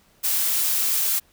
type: noise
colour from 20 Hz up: blue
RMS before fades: -22 dBFS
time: 0.23-1.2 s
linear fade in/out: 20 ms
effects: pink hiss -59 dBFS RMS until 1.32 s